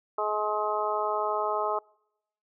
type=harmonic tone; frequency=211.5 Hz; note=G#3; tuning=32 cents sharp; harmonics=2 / 3 / 4 / 5 / 6; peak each=-32 / -32 / -32 / -32 / -32 dBFS; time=0.18-1.79 s; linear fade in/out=5 ms; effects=noise-tail reverb RT60 0.8 s tail -26 dB re dry